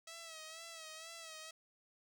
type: tone with vibrato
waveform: 5% pulse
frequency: 648 Hz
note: E5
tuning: 30 cents flat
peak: -37 dBFS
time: 0.07-1.51 s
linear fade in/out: 5 ms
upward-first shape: sine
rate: 2.1 Hz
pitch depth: 57 cents each way
effects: none